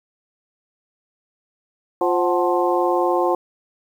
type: harmonic tone with a mistuned harmonic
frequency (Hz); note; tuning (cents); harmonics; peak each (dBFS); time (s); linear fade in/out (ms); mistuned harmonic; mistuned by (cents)
175.8; F3; +12; 2 / 3 / 4 / 5 / 6; -20 / -22 / -23 / -24 / -25; 2.01-3.35; 2; 4; +84
effects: 8-bit